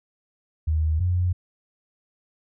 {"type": "tone pair in turn", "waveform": "sine", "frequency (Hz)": [78.4, 89.47], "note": ["D#2", "F2"], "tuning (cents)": [14, 42], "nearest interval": "major second", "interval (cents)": 228, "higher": "second", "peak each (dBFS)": -19, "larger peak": "neither", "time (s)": [[0.67, 1], [1, 1.33]], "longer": "neither", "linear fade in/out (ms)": 10, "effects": []}